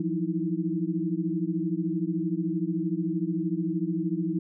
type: tone cluster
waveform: sine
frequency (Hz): 168.3 / 181.6 / 312.5 / 329.2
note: E3 / F#3 / D#4 / E4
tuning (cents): +36 / -32 / +8 / -2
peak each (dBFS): -31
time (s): 0-4.39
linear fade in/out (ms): 5
effects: none